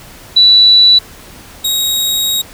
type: tone pair in turn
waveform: sine / sawtooth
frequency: 3951 / 3789 Hz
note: B7 / A#7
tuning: 0 / +27 cents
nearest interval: minor second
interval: 73 cents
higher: first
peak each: -3 / -9 dBFS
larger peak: first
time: 0.36-0.99 / 1.64-2.42 s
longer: second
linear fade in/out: 10 ms
effects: pink hiss -36 dBFS RMS until 2.53 s